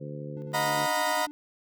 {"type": "harmonic tone", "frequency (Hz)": 73.42, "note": "D2", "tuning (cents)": 0, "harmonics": [2, 3, 4, 5, 6, 7], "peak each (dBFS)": [-37, -44, -44, -46, -46, -42], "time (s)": [0, 0.87], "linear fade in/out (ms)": 20}
{"type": "tone with tremolo", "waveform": "triangle", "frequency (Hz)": 295, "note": "D4", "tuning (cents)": 8, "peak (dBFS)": -37, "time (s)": [0.37, 1.31], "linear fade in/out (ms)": 0, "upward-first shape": "square", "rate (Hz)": 10, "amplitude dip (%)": 65}
{"type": "chord", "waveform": "30% pulse", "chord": "B major seventh", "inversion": "first", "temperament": "equal with one note detuned", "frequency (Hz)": [622.3, 723.1, 932.3, 987.8], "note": ["D#5", "F#5", "A#5", "B5"], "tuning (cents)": [0, -40, 0, 0], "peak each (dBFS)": -28, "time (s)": [0.53, 1.27], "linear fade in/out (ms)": 20}
{"effects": []}